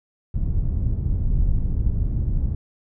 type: low-pass noise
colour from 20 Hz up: pink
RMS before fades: -21 dBFS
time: 0.34-2.55 s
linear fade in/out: 5 ms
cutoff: 100 Hz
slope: 12 dB/octave
effects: none